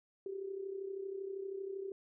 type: tone with amplitude modulation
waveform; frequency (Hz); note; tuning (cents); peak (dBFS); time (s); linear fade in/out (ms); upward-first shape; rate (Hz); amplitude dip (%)
sine; 389.1; G4; -13; -36; 0.26-1.92; 2; sine; 32.7; 65
effects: none